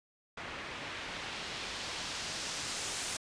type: noise with low-pass filter sweep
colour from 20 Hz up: white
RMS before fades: -40 dBFS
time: 0.37-3.17 s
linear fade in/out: 5 ms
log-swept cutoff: 2100 to 8400 Hz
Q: 0.94
effects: resampled to 22050 Hz